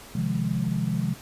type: chord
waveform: sine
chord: F minor seventh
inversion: second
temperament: equal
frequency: 130.81 / 155.56 / 174.61 / 207.7 Hz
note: C3 / Eb3 / F3 / Ab3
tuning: 0 / 0 / 0 / 0 cents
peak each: -29 / -30 / -28 / -29 dBFS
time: 0.15-1.14 s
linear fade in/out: 5 ms
effects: pink hiss -45 dBFS RMS until 1.21 s + resampled to 32000 Hz